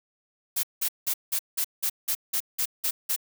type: noise bursts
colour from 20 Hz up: blue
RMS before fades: -26 dBFS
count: 11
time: 0.56-3.163 s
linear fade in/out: 10 ms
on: 73 ms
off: 180 ms
effects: none